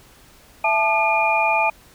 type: tone cluster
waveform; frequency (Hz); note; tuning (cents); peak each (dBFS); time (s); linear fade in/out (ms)
sine; 665 / 871 / 1203 / 2427; E5 / A5 / D6 / D#7; +15 / -18 / +41 / -44; -23 / -19 / -27 / -20; 0.64-1.7; 5
effects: pink hiss -50 dBFS RMS until 1.94 s